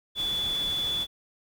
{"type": "tone in noise", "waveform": "sine", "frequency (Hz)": 3448, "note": "A7", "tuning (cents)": -36, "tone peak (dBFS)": -26, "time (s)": [0.15, 1.07], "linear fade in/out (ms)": 50, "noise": "pink", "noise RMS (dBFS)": -40, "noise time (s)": [0.15, 1.07], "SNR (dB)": 11, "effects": []}